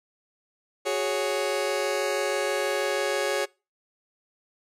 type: chord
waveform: sawtooth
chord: F# suspended second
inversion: none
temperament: just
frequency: 370 / 416.2 / 555 Hz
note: F#4 / G#4 / C#5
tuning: 0 / +4 / +2 cents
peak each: -27 / -25 / -23 dBFS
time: 0.85-3.46 s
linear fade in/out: 20 ms
effects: noise-tail reverb RT60 0.3 s tail -25 dB re dry + low-pass 11000 Hz 12 dB/octave